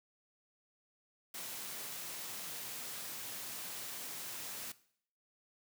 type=high-pass noise; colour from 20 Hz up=white; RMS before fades=-44 dBFS; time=1.34-4.72 s; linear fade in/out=5 ms; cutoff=100 Hz; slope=96 dB/octave; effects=noise-tail reverb RT60 0.6 s tail -18 dB re dry